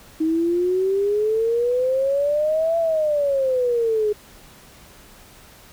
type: exponential two-way sweep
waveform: sine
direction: up then down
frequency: 314.2 to 673 to 414.4 Hz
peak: -17 dBFS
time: 0.2-4.13 s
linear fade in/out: 10 ms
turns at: 2.78 s
effects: pink hiss -47 dBFS RMS until 5.72 s